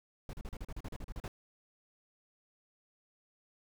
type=noise bursts; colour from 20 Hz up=brown; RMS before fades=-41 dBFS; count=13; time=0.29-1.28 s; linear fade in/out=2 ms; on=42 ms; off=37 ms; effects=none